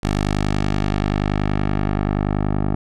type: tone with low-pass filter sweep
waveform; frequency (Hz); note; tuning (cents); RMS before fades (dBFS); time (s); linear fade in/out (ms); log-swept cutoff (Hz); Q
10% pulse; 50.5; G#1; -48; -20; 0.03-2.75; 5; 8900 to 1000; 0.71
effects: none